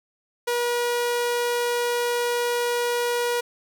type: tone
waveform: sawtooth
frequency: 481 Hz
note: B4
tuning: 46 cents flat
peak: -18 dBFS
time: 0.47-3.41 s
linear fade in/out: 10 ms
effects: 9-bit